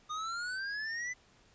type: exponential sweep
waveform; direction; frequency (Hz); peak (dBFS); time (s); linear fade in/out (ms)
square; up; 1220 to 2021; -36; 0.09-1.14; 20
effects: pink hiss -64 dBFS RMS until 1.54 s + resampled to 16000 Hz